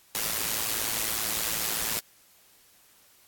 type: noise with amplitude modulation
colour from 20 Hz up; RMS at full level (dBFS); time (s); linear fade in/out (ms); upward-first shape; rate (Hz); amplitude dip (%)
white; -26; 0.15-1.99; 0; sine; 110; 70
effects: white hiss -59 dBFS RMS until 3.27 s + AAC 64 kbps